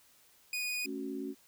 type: tone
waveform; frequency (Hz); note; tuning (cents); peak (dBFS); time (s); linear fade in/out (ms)
sawtooth; 2473; D#7; -11; -30; 0.53-0.86; 2
type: chord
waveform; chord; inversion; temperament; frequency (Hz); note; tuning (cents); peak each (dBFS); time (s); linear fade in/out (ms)
sine; F# minor; first; equal with one note detuned; 219.4 / 277.2 / 370; A3 / C#4 / F#4; -5 / 0 / 0; -43 / -38 / -41; 0.84-1.35; 50
effects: white hiss -64 dBFS RMS until 1.47 s